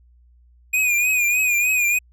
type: tone with vibrato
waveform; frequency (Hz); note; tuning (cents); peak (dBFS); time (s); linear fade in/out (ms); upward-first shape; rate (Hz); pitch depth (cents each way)
square; 2461; D#7; -20; -17; 0.73-1.99; 10; triangle; 3.3; 73
effects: added 60 Hz sine -50 dBFS peak until 2.12 s